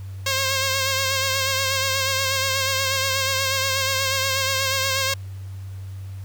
5% pulse tone with vibrato, 535 Hz, C5, 38 cents sharp, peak -9 dBFS, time 0.26-5.14 s, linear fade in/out 5 ms, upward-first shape sine, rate 8.3 Hz, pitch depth 36 cents each way, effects added 96 Hz sine -31 dBFS peak until 6.24 s + pink hiss -52 dBFS RMS until 6.24 s

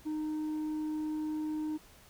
triangle tone with tanh clipping, 307.9 Hz, D#4, 18 cents flat, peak -33 dBFS, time 0.05-1.78 s, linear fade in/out 20 ms, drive 8 dB, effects pink hiss -58 dBFS RMS until 2.09 s

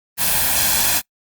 white noise with comb filter, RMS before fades -17 dBFS, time 0.17-1.02 s, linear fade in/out 50 ms, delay 1.2 ms, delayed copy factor +0.6, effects noise-tail reverb RT60 0.1 s tail -25 dB re dry + Opus 32 kbps

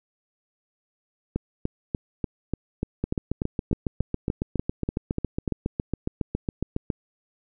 two click trains, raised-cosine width 3 ms, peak -12 / -12 dBFS, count 29 / 15, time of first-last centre 3.04-6.902 / 1.36-5.478 s, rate 7.25 / 3.4 Hz, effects none

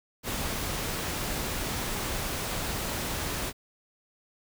pink noise, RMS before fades -32 dBFS, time 0.23-3.53 s, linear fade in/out 50 ms, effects none

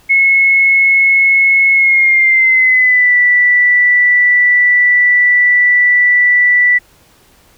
sine tone with pitch glide, 2183 to 1967.4 Hz, C#7 to B6, -27 to -7 cents, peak -6 dBFS, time 0.09-6.79 s, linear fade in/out 20 ms, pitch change -180 cents, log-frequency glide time 1.73-3.16 s, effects pink hiss -48 dBFS RMS until 7.57 s

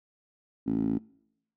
10% pulse tone with band-pass filter, 55 Hz, A1, in tune, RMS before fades -28 dBFS, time 0.66-0.99 s, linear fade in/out 20 ms, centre 260 Hz, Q 4.5, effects noise-tail reverb RT60 0.8 s tail -25 dB re dry

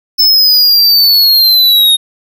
square linear sweep, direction down, 5270 to 3699 Hz, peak -5 dBFS, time 0.18-1.97 s, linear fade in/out 20 ms, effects none

